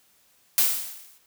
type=noise with exponential decay; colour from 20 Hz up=blue; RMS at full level=-17 dBFS; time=0.58-1.18 s; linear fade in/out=0 ms; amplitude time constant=130 ms; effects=white hiss -62 dBFS RMS until 1.26 s